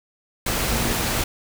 sine tone in noise, 231.6 Hz, A#3, 11 cents flat, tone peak -28 dBFS, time 0.71-0.93 s, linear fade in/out 5 ms, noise pink, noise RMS -23 dBFS, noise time 0.46-1.24 s, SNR -8 dB, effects none

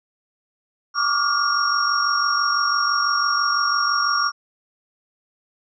sine tone cluster, 1145 / 1191 / 1410 / 5570 Hz, D6 / D6 / F6 / F8, -44 / +24 / +16 / -5 cents, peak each -23 dBFS, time 0.94-4.32 s, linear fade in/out 50 ms, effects none

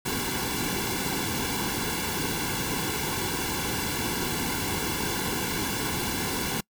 pink noise with comb filter, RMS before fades -29 dBFS, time 0.05-6.61 s, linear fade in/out 10 ms, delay 1.6 ms, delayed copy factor -0.8, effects noise-tail reverb RT60 0.1 s tail -26 dB re dry

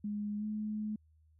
sine tone with pitch glide, 207.7 to 213.2 Hz, G#3 to G#3, 0 to +46 cents, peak -34 dBFS, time 0.04-0.96 s, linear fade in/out 5 ms, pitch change +46 cents, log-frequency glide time 0.38-0.44 s, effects added 78 Hz sine -63 dBFS peak until 1.39 s

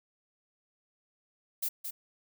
violet noise with echo, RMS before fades -32 dBFS, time 1.62-1.69 s, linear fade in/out 10 ms, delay 220 ms, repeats 1, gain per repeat -6 dB, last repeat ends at 1.91 s, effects none

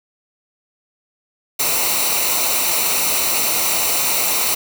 white noise with comb filter, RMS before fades -18 dBFS, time 1.59-4.55 s, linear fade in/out 10 ms, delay 0.6 ms, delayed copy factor -0.65, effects none

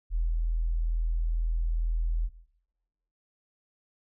sine tone, 41.1 Hz, E1, 4 cents flat, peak -24 dBFS, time 0.1-2.3 s, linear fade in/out 50 ms, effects noise-tail reverb RT60 1.0 s tail -18 dB re dry

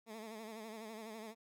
15% pulse tone with vibrato, 220 Hz, A3, in tune, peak -40 dBFS, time 0.06-1.35 s, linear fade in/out 50 ms, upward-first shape sine, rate 12 Hz, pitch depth 68 cents each way, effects none

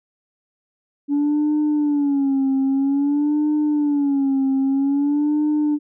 sine tone with vibrato, 284.3 Hz, C#4, 44 cents sharp, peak -14 dBFS, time 1.08-5.79 s, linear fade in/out 50 ms, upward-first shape sine, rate 0.51 Hz, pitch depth 100 cents each way, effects tanh soft clip ceiling -14 dBFS

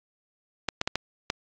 clicks, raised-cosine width 0.2 ms, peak -8 dBFS, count 5, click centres 0.687 / 0.814 / 0.875 / 0.956 / 1.301 s, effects low-pass 7000 Hz 12 dB/octave + AAC 48 kbps

